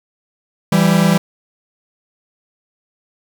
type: tone pair together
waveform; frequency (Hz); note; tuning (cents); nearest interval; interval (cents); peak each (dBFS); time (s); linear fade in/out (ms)
45% pulse; 166.39 / 196; E3 / G3; +16 / 0; minor third; 284; -13; 0.72-1.18; 5
effects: 7-bit